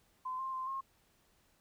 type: tone with pitch steps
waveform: sine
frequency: 1027 / 1056 / 1041 / 1074 Hz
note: C6 / C6 / C6 / C6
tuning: -33 / +16 / -9 / +45 cents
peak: -36 dBFS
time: 0.25-0.81 s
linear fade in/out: 10 ms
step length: 140 ms
effects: pink hiss -71 dBFS RMS until 1.6 s